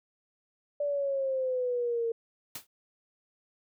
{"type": "exponential sweep", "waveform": "sine", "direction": "down", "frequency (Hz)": [584, 456], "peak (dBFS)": -27, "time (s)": [0.8, 2.12], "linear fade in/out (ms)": 5}
{"type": "noise with exponential decay", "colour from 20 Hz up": "white", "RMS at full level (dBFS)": -34, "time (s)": [2.55, 2.67], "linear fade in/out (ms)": 5, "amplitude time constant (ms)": 25}
{"effects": []}